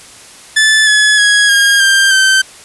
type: tone with pitch steps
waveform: sawtooth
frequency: 1744 / 1703.2 / 1663.3 / 1624.4 / 1586.4 / 1549.2 Hz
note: A6 / G#6 / G#6 / G#6 / G6 / G6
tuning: -16 / +43 / +2 / -39 / +20 / -21 cents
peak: -3 dBFS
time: 0.56-2.42 s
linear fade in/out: 10 ms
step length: 310 ms
effects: white hiss -36 dBFS RMS until 2.64 s + resampled to 24000 Hz